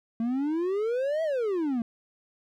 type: exponential two-way sweep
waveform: triangle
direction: up then down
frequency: 223.5 to 659.3 to 223.5 Hz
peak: -23 dBFS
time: 0.2-1.82 s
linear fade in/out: 2 ms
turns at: 1.23 s
effects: none